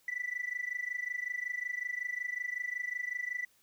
sine tone with amplitude modulation, 1975.5 Hz, B6, in tune, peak -29 dBFS, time 0.08-3.45 s, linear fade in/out 2 ms, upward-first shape sine, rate 25.4 Hz, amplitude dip 90%, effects tanh soft clip ceiling -28 dBFS + white hiss -68 dBFS RMS until 3.62 s

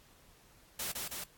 white noise with echo, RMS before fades -37 dBFS, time 0.79-0.92 s, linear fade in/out 5 ms, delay 160 ms, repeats 2, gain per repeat -2 dB, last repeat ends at 1.24 s, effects pink hiss -62 dBFS RMS until 1.37 s + AAC 64 kbps

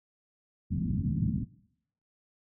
white low-pass noise, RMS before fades -29 dBFS, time 0.7-1.45 s, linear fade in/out 20 ms, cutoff 240 Hz, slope 48 dB/octave, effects noise-tail reverb RT60 0.7 s tail -19 dB re dry + high-pass 60 Hz 12 dB/octave

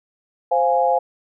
sine chord, F minor, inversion second, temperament equal, 523.3 / 698.5 / 830.6 Hz, C5 / F5 / Ab5, 0 / 0 / 0 cents, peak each -19 dBFS, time 0.51-0.99 s, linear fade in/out 10 ms, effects none

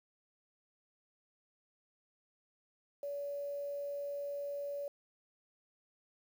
sine tone with quantisation, 570 Hz, C#5, 48 cents sharp, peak -37 dBFS, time 3.03-4.88 s, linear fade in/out 2 ms, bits 10, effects none

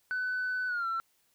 sine tone with pitch glide, 1503 to 1346.8 Hz, F#6 to E6, +27 to +37 cents, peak -28 dBFS, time 0.11-1 s, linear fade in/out 0 ms, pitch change -190 cents, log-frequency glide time 0.67-0.87 s, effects tanh soft clip ceiling -27 dBFS + white hiss -71 dBFS RMS until 1.34 s

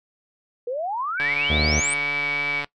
sine exponential sweep, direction up, 466.2 to 8870 Hz, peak -24 dBFS, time 0.67-1.94 s, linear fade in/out 5 ms
sine tone with vibrato, 2278 Hz, C#7, 47 cents sharp, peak -23 dBFS, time 1.17-2.64 s, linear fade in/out 50 ms, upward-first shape sine, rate 3.3 Hz, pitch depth 15 cents each way
click train, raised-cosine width 0.3 ms, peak -14 dBFS, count 209, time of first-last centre 1.2-2.644 s, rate 144 Hz
harmonic tone, 75.8 Hz, D#2, 45 cents flat, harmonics 1 / 2 / 3 / 4 / 5 / 6 / 7 / 8 / 9 / 10, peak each -23 / -29 / -28 / -35 / -34 / -35 / -35 / -36 / -35 / -39 dBFS, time 1.49-1.81 s, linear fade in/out 20 ms
effects noise-tail reverb RT60 0.1 s tail -20 dB re dry

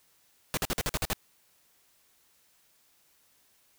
pink noise bursts, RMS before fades -29 dBFS, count 8, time 0.54-1.132 s, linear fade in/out 0 ms, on 32 ms, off 48 ms, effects white hiss -66 dBFS RMS until 3.78 s

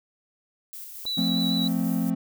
violet noise with tremolo, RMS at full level -39 dBFS, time 0.73-2.1 s, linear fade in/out 0 ms, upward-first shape square, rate 4.5 Hz, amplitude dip 25%
clicks, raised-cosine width 1 ms, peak -28 dBFS, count 2, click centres 1.054 / 1.383 s
sine tone with vibrato, 3932 Hz, B7, 8 cents flat, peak -26 dBFS, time 1.06-1.68 s, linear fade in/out 5 ms, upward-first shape sine, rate 6.7 Hz, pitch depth 16 cents each way
triangle chord, F major, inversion none, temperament equal with one note detuned, 174.61 / 221.4 / 261.6 Hz, F3 / A3 / C4, 0 / +11 / 0 cents, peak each -25 dBFS, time 1.17-2.15 s, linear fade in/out 10 ms
effects none

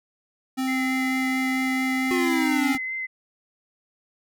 square tone, 261.6 Hz, C4, in tune, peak -24 dBFS, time 0.57-2.78 s, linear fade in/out 20 ms
sine tone with vibrato, 2059 Hz, C7, 28 cents flat, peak -27 dBFS, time 0.67-3.07 s, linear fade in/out 20 ms, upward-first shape sine, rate 4.5 Hz, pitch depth 16 cents each way
square linear sweep, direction down, 363.4 to 274 Hz, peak -24 dBFS, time 2.11-2.75 s, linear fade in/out 0 ms
effects none

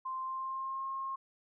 sine tone with pitch glide, 1045 to 1073.1 Hz, C6 to C6, -2 to +43 cents, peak -35 dBFS, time 0.05-1.16 s, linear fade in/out 10 ms, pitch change +45 cents, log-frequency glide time 0.2-0.86 s, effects none

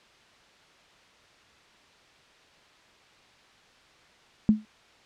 sine tone with exponential decay, 214.4 Hz, A3, 45 cents flat, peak -12 dBFS, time 4.49-4.65 s, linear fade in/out 0 ms, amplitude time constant 33 ms, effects white hiss -57 dBFS RMS until 5.05 s + low-pass 4000 Hz 12 dB/octave

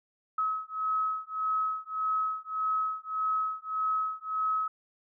sine beating tone pair, 1281 / 1282.7 Hz, E6 / E6, -50 / -48 cents, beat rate 1.7 Hz, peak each -31 dBFS, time 0.38-4.68 s, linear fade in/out 5 ms, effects none

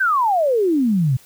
sine exponential sweep, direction down, 1601 to 120.8 Hz, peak -14 dBFS, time 0-1.17 s, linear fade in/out 10 ms, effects white hiss -49 dBFS RMS until 1.25 s

